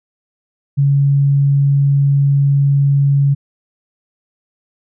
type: tone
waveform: sine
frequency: 140.2 Hz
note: C#3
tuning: 20 cents sharp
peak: -9 dBFS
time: 0.77-3.35 s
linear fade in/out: 20 ms
effects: none